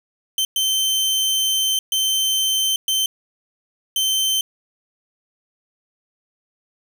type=tone bursts at uneven times; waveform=sawtooth; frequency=3098 Hz; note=G7; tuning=21 cents flat; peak=-14 dBFS; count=5; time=0.38-0.45 / 0.56-1.79 / 1.92-2.76 / 2.88-3.06 / 3.96-4.41 s; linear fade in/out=2 ms; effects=none